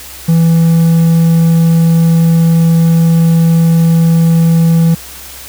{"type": "tone", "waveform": "triangle", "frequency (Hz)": 165.3, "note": "E3", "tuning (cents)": 5, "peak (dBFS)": -3, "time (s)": [0.28, 4.95], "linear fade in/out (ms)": 10, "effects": ["added 66 Hz sine -37 dBFS peak until 5.48 s", "white hiss -30 dBFS RMS until 5.48 s"]}